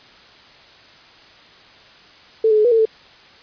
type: tone with pitch steps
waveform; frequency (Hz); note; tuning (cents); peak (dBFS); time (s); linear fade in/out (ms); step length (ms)
sine; 443.6 / 429.3 / 426.2 / 484.7 / 451.2 / 441.4; A4 / A4 / G#4 / B4 / A4 / A4; +14 / -43 / +45 / -32 / +44 / +5; -11; 2.44-2.854; 5; 69
effects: white hiss -46 dBFS RMS until 3.42 s + resampled to 11025 Hz